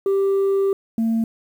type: tone pair in turn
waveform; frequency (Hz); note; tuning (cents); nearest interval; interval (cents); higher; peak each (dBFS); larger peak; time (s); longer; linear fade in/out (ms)
sine; 392 / 226.2; G4 / A3; 0 / +48; minor seventh; 952; first; -13 / -15; first; 0.06-0.73 / 0.98-1.24; first; 2
effects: tanh soft clip ceiling -15 dBFS + 8-bit